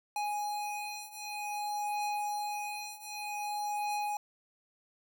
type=beating tone pair; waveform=square; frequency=830.6 / 831.13 Hz; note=G#5 / G#5; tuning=0 / +1 cents; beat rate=0.53 Hz; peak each=-39 / -37 dBFS; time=0.16-4.17 s; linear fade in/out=2 ms; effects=none